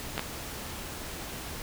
clicks, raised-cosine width 0.3 ms, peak -14 dBFS, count 2, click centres 0.179 / 0.194 s, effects pink hiss -39 dBFS RMS until 1.62 s

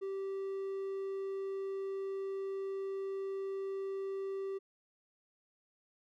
triangle tone, 389.1 Hz, G4, 13 cents flat, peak -34 dBFS, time 0.01-4.59 s, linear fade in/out 20 ms, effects none

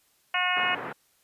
harmonic tone, 361.8 Hz, F#4, 39 cents flat, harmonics 2 / 3 / 4 / 5 / 6 / 7 / 8, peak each -31 / -31 / -31 / -31 / -31 / -31 / -31 dBFS, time 0.34-0.75 s, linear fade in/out 5 ms
white band-pass noise, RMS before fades -36 dBFS, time 0.56-0.93 s, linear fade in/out 10 ms, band 130 to 1700 Hz, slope 24 dB/octave
effects white hiss -66 dBFS RMS until 1.23 s + resampled to 32000 Hz

